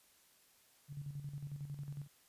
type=tone with tremolo; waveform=sine; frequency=142.9 Hz; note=D3; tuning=47 cents flat; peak=-40 dBFS; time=0.88-2.08 s; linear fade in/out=50 ms; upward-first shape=square; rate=11 Hz; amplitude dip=60%; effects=white hiss -68 dBFS RMS until 2.28 s + resampled to 32000 Hz